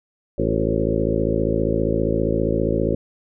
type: harmonic tone with a mistuned harmonic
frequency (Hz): 55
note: A1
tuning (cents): 0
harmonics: 1 / 2 / 3 / 4 / 5 / 6 / 7 / 8 / 9 / 10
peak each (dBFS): -27 / -27 / -27 / -27 / -27 / -27 / -27 / -27 / -27 / -27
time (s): 0.38-2.95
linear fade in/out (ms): 5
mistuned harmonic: 7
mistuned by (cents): -47
effects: none